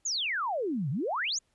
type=exponential two-way sweep; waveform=sine; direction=down then up; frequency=7210 to 123.47 to 7210 Hz; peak=-28 dBFS; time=0.05-1.39 s; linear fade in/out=10 ms; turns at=0.9 s; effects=pink hiss -73 dBFS RMS until 1.54 s + resampled to 24000 Hz